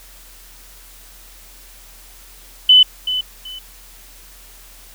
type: tone with echo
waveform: sine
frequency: 3011 Hz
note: F#7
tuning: 30 cents sharp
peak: -5 dBFS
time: 2.69-2.83 s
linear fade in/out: 5 ms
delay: 380 ms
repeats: 2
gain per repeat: -12 dB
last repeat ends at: 3.59 s
effects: added 41 Hz sine -44 dBFS peak until 4.94 s + white hiss -44 dBFS RMS until 4.94 s